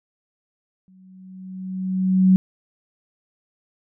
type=tone with exponential growth; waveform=sine; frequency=187.2 Hz; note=F#3; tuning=20 cents sharp; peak=-9 dBFS; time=0.88-2.36 s; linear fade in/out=0 ms; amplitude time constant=320 ms; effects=none